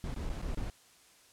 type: noise with dropouts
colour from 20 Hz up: brown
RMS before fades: -36 dBFS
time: 0.04-0.7 s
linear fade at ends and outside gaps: 1 ms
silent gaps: 0.144-0.161 / 0.293-0.299 / 0.416-0.424 / 0.548-0.573 s
effects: white hiss -61 dBFS RMS until 1.32 s + low-pass 10000 Hz 12 dB/octave